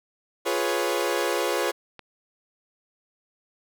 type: chord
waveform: sawtooth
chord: C# dominant seventh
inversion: first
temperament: equal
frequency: 349.2 / 415.3 / 493.9 / 554.4 Hz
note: E#4 / G#4 / B4 / C#5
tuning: 0 / 0 / 0 / 0 cents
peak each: -25 dBFS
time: 0.45-1.72 s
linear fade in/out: 20 ms
type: click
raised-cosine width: 0.3 ms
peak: -25 dBFS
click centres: 1.993 s
effects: none